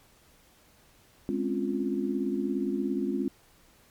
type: chord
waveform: sine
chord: Db major seventh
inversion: second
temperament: equal with one note detuned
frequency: 207.7 / 260 / 277.2 / 349.2 Hz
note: Ab3 / C4 / Db4 / F4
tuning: 0 / -11 / 0 / 0 cents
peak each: -32 dBFS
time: 1.29-3.28 s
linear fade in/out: 0 ms
effects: pink hiss -60 dBFS RMS until 3.9 s + MP3 96 kbps